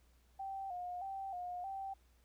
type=tone with vibrato; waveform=sine; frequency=746 Hz; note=F#5; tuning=14 cents sharp; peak=-40 dBFS; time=0.39-1.94 s; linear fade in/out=10 ms; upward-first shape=square; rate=1.6 Hz; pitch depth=73 cents each way; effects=added 61 Hz sine -66 dBFS peak until 2.24 s + pink hiss -74 dBFS RMS until 2.24 s